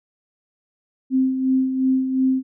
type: tone with tremolo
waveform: sine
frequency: 261.6 Hz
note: C4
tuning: in tune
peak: -14 dBFS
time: 1.1-2.43 s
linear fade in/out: 50 ms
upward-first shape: sine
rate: 2.8 Hz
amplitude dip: 55%
effects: none